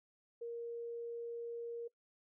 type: tone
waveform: sine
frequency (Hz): 468.6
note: A#4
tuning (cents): +9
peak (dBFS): -40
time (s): 0.41-1.88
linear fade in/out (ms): 10
effects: noise-tail reverb RT60 0.1 s tail -21 dB re dry